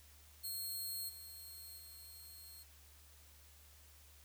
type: tone with level steps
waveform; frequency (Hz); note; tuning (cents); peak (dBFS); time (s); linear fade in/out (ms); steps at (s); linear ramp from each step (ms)
5% pulse; 4253; C8; +27; -34 / -44 / -47; 0.43-2.64; 20; 1.08 / 1.77; 20
effects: added 73 Hz sine -62 dBFS peak until 4.24 s + white hiss -64 dBFS RMS until 4.24 s